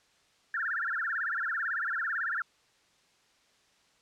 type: tone with vibrato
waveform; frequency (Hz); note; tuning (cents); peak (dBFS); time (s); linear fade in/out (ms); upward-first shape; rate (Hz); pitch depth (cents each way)
sine; 1568; G6; 0; -29; 0.54-2.42; 2; sine; 18; 260
effects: white hiss -66 dBFS RMS until 4.01 s + low-pass 6000 Hz 12 dB/octave